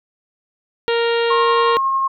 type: harmonic tone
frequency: 466.2 Hz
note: A#4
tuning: in tune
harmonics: 1 / 2 / 3 / 4 / 5 / 6 / 7 / 8 / 9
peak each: -16 / -25 / -27 / -28 / -33 / -28 / -31 / -34 / -34 dBFS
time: 0.88-1.77 s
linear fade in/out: 0 ms
type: tone with tremolo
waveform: sine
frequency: 1075 Hz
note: C6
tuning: 47 cents sharp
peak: -14 dBFS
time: 1.3-2.08 s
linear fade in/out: 10 ms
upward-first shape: triangle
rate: 11 Hz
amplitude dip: 25%
effects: none